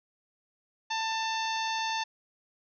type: harmonic tone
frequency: 891 Hz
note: A5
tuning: 22 cents sharp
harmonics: 1 / 2 / 3 / 4 / 5 / 6 / 7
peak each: -31 / -37 / -38 / -38 / -40 / -44 / -44 dBFS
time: 0.9-2.04 s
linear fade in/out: 10 ms
effects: none